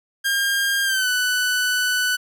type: tone with pitch glide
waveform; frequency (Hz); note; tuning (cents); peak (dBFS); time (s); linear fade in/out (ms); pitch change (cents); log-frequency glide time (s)
sawtooth; 1609 to 1492.6; G6 to F#6; +45 to +15; -15; 0.24-2.17; 20; -130; 0.84-1.08
effects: none